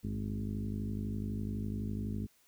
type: harmonic tone with a mistuned harmonic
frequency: 52 Hz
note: G#1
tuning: 3 cents sharp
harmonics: 1 / 2 / 3 / 4 / 5 / 6 / 7 / 8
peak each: -42 / -38 / -47 / -38 / -44 / -52 / -52 / -53 dBFS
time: 0.03-2.27 s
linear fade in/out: 20 ms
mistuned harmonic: 2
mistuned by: -72 cents
effects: white hiss -68 dBFS RMS until 2.47 s